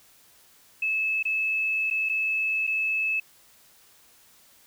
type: tone with dropouts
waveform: sine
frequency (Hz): 2604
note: E7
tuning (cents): -22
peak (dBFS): -23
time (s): 0.82-3.2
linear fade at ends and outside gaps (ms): 5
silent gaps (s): 1.228-1.252 / 1.902-1.909 / 2.09-2.095 / 2.669-2.674
effects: white hiss -57 dBFS RMS until 4.66 s